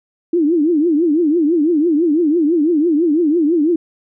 sine tone with vibrato, 319.3 Hz, D#4, 45 cents sharp, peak -11 dBFS, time 0.33-3.76 s, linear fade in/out 5 ms, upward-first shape triangle, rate 6 Hz, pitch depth 220 cents each way, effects none

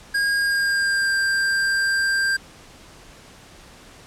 square tone with pitch glide, 1627 to 1585.3 Hz, G#6 to G6, -36 to +19 cents, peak -19 dBFS, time 0.14-2.37 s, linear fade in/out 10 ms, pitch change -45 cents, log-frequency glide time 0.35-1.16 s, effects pink hiss -46 dBFS RMS until 4.06 s + low-pass 9000 Hz 12 dB/octave

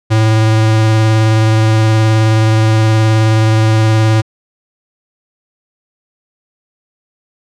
square tone with vibrato, 110 Hz, A2, in tune, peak -8 dBFS, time 0.1-4.22 s, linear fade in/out 20 ms, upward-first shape sine, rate 19 Hz, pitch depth 15 cents each way, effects low-pass 7000 Hz 12 dB/octave

